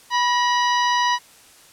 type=harmonic tone with a mistuned harmonic; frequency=980 Hz; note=B5; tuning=14 cents flat; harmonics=1 / 2 / 3 / 4 / 5 / 6; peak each=-18 / -24 / -28 / -30 / -32 / -34 dBFS; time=0.1-1.19 s; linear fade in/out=50 ms; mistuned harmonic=2; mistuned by=-59 cents; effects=white hiss -49 dBFS RMS until 1.72 s + low-pass 11000 Hz 12 dB/octave